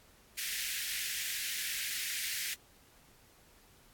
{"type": "high-pass noise", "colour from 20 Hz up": "pink", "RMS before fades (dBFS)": -37, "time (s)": [0.37, 2.55], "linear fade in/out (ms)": 20, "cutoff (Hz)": 1700, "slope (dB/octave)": 48, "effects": ["pink hiss -62 dBFS RMS until 3.93 s", "AAC 64 kbps"]}